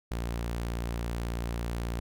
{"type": "tone", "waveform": "sawtooth", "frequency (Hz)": 58.27, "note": "A#1", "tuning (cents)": 0, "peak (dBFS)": -27, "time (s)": [0.11, 2], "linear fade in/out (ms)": 5, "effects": []}